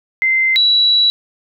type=tone pair in turn; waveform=sine; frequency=2077 / 3921 Hz; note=C7 / B7; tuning=-13 / -13 cents; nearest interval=major seventh; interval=1100 cents; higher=second; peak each=-11 / -9 dBFS; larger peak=second; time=0.22-0.56 / 0.56-1.1 s; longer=second; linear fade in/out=0 ms; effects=none